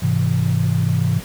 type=chord; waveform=sine; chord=Ab augmented; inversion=none; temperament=equal; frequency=103.83 / 130.81 / 164.81 Hz; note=Ab2 / C3 / E3; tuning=0 / 0 / 0 cents; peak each=-19 dBFS; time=0.02-1.2 s; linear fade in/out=10 ms; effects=tanh soft clip ceiling -5 dBFS + pink hiss -36 dBFS RMS until 1.24 s